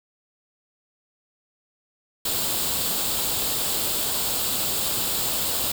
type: noise with comb filter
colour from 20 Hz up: white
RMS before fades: -25 dBFS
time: 2.25-5.72 s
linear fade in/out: 5 ms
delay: 0.25 ms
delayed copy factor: +0.55
effects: none